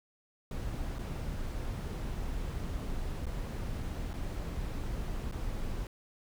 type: noise with dropouts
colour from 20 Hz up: brown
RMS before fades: -36 dBFS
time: 0.51-5.87 s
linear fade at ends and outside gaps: 2 ms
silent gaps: 0.986-0.99 / 3.257-3.266 / 4.132-4.138 / 5.314-5.322 s
effects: none